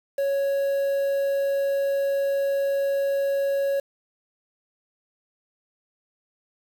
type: tone with quantisation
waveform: triangle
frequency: 554.4 Hz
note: C#5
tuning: in tune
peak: -19 dBFS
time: 0.18-3.8 s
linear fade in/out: 5 ms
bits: 7
effects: none